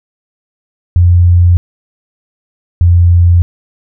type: tone pair in turn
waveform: sine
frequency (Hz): 87.8 / 86.94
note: F2 / F2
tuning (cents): +10 / -7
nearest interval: unison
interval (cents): 17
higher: first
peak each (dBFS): -3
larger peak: neither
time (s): 0.96-1.57 / 2.81-3.42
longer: neither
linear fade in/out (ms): 0
effects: none